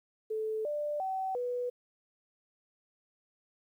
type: tone with pitch steps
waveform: sine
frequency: 436.3 / 592 / 762 / 491.4 Hz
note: A4 / D5 / G5 / B4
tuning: -15 / +14 / -49 / -9 cents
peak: -31 dBFS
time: 0.3-1.7 s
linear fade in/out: 10 ms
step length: 350 ms
effects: 11-bit